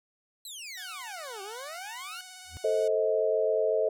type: exponential two-way sweep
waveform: 20% pulse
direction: down then up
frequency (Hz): 4147 to 379.2 to 1502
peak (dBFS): -34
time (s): 0.45-2.21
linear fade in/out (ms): 2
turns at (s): 1.42
type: tone with vibrato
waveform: 5% pulse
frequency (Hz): 740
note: F#5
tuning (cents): 0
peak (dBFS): -33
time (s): 0.77-2.88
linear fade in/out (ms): 5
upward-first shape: sine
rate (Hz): 17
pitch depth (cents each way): 21
type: tone with exponential growth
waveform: triangle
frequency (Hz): 82.41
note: E2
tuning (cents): 0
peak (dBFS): -34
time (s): 2.44-2.57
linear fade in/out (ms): 0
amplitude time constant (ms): 27
type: chord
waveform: sine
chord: A diminished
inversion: none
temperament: just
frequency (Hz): 440 / 528 / 633.6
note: A4 / C5 / Eb5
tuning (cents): 0 / +16 / +31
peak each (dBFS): -27 / -30 / -27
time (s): 2.64-3.89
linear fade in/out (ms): 5
effects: none